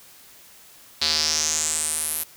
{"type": "tone with band-pass filter sweep", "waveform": "square", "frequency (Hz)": 77.7, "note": "D#2", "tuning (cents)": -2, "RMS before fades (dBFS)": -24, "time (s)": [1.01, 2.24], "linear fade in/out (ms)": 10, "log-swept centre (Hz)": [4300, 12000], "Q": 5, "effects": ["white hiss -49 dBFS RMS until 2.36 s"]}